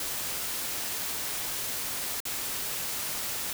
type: noise with dropouts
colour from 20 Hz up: white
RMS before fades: -33 dBFS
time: 0-3.53 s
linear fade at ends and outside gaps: 2 ms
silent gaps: 2.203-2.253 s
effects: none